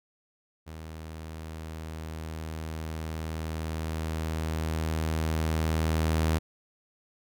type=tone with level ramp; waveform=sawtooth; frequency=79.6 Hz; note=D#2; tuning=40 cents sharp; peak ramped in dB=-36 to -19 dBFS; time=0.66-6.39 s; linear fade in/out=20 ms; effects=none